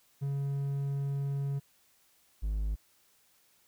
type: tone pair in turn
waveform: triangle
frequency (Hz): 139.5 / 52.25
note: C#3 / G#1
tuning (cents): +11 / +11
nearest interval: octave + perfect fourth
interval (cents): 1700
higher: first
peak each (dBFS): -28 / -27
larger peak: second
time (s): 0.21-1.6 / 2.42-2.76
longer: first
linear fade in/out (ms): 20
effects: white hiss -67 dBFS RMS until 3.67 s